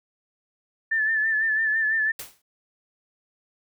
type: tone with vibrato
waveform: sine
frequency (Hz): 1760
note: A6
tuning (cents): 0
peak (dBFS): -20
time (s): 0.91-2.12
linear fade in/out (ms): 10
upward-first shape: sine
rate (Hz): 6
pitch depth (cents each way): 45
type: noise with exponential decay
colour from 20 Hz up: white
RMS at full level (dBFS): -32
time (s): 2.19-2.42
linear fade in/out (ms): 5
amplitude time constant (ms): 48
effects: none